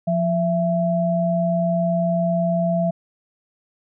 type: tone pair together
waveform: sine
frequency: 174.61 / 667.5 Hz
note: F3 / E5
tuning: 0 / +22 cents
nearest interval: octave + major seventh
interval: 2322 cents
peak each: -20 dBFS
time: 0.07-2.91 s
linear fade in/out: 10 ms
effects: none